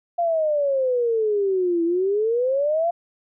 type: exponential two-way sweep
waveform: sine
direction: down then up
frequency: 698.5 to 331.2 to 698.5 Hz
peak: -18 dBFS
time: 0.18-2.91 s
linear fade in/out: 10 ms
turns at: 1.84 s
effects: none